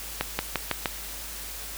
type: accelerating click train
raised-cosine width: 0.3 ms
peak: -8 dBFS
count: 5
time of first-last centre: 0.21-0.858 s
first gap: 180 ms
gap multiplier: 0.93
effects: added 50 Hz sine -43 dBFS peak until 1.77 s + white hiss -38 dBFS RMS until 1.77 s